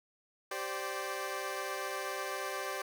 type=chord; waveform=15% pulse; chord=G suspended fourth; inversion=none; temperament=equal with one note detuned; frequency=388.8 / 523.3 / 587.3 Hz; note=G4 / C5 / D5; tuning=-14 / 0 / 0 cents; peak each=-34 dBFS; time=0.51-2.82 s; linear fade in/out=5 ms; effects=none